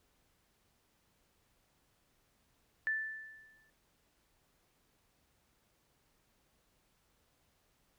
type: tone with exponential decay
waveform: sine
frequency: 1760 Hz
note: A6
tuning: in tune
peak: -29 dBFS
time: 2.87-3.7 s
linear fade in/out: 0 ms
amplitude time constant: 180 ms
effects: pink hiss -74 dBFS RMS until 7.98 s